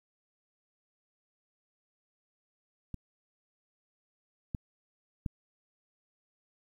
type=clicks; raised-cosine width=5 ms; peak=-26 / -21 / -20 dBFS; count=3; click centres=2.943 / 4.548 / 5.262 s; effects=10-bit